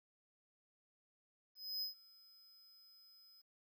square tone with ADSR envelope, 5050 Hz, D#8, 25 cents sharp, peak -38 dBFS, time 1.55-3.42 s, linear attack 270 ms, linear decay 120 ms, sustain -24 dB, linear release 12 ms, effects 13-bit

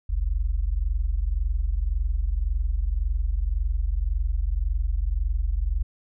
sine tone pair together, 43.57 / 65.41 Hz, F1 / C2, -3 / 0 cents, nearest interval perfect fifth, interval 703 cents, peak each -23 / -26 dBFS, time 0.09-5.83 s, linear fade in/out 10 ms, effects none

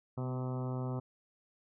harmonic tone with a mistuned harmonic, 128.1 Hz, C3, 36 cents flat, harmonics 1 / 2 / 3 / 4 / 5 / 6 / 7 / 8 / 9 / 10, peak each -35 / -41 / -45 / -47 / -49 / -51 / -52 / -53 / -54 / -55 dBFS, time 0.17-1 s, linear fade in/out 10 ms, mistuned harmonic 2, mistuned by -23 cents, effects none

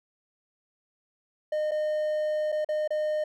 triangle tone with dropouts, 611 Hz, D#5, 32 cents flat, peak -23 dBFS, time 1.52-3.24 s, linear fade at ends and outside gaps 5 ms, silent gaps 1.711-1.716 / 2.52-2.524 / 2.647-2.688 / 2.877-2.905 s, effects none

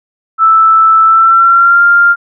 sine tone with pitch glide, 1318.5 to 1396.9 Hz, E6 to F6, 0 to 0 cents, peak -3 dBFS, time 0.38-2.16 s, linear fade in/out 50 ms, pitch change +100 cents, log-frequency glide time 1.05-1.83 s, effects none

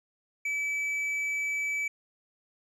sine tone with tanh clipping, 2300 Hz, D7, 37 cents flat, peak -29 dBFS, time 0.45-1.88 s, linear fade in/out 5 ms, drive 5 dB, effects none

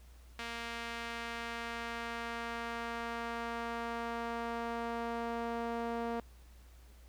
sawtooth tone with band-pass filter sweep, 233.1 Hz, A#3, in tune, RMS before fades -39 dBFS, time 0.39-6.2 s, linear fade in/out 0 ms, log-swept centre 2400 to 650 Hz, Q 0.91, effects added 60 Hz sine -54 dBFS peak until 7.08 s + pink hiss -65 dBFS RMS until 7.08 s

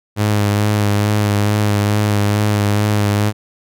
sawtooth tone with vibrato, 103.83 Hz, G#2, in tune, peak -9 dBFS, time 0.16-3.33 s, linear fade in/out 50 ms, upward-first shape sine, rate 2.3 Hz, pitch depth 25 cents each way, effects none

